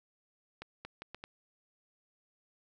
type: accelerating click train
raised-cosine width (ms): 0.3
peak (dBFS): -27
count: 5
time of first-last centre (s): 0.62-1.239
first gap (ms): 230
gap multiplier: 0.74
effects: none